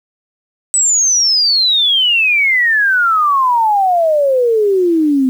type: exponential sweep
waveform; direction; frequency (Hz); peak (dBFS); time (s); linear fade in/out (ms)
sine; down; 8060 to 254.1; -9; 0.74-5.29; 0
effects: 7-bit